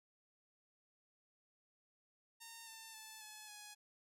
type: tone with pitch steps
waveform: 5% pulse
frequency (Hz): 916 / 895.6 / 875.6 / 856.1 / 837.1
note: A#5 / A5 / A5 / A5 / G#5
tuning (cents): -31 / +30 / -9 / -48 / +13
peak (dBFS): -40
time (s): 2.4-3.75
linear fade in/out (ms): 20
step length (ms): 270
effects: none